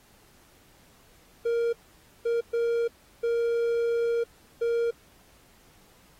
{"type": "tone bursts at uneven times", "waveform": "triangle", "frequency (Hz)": 467.4, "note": "A#4", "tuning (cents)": 5, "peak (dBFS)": -21, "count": 5, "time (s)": [[1.45, 1.73], [2.25, 2.41], [2.53, 2.88], [3.23, 4.24], [4.61, 4.91]], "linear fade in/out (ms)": 10, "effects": ["pink hiss -59 dBFS RMS until 6.19 s", "AAC 48 kbps"]}